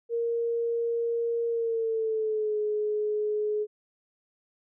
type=tone with pitch glide; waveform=sine; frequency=466.2 to 422.6 Hz; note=A#4 to G#4; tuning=0 to +30 cents; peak=-25 dBFS; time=0.09-3.67 s; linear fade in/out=50 ms; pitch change=-170 cents; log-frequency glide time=1.48-2.58 s; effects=none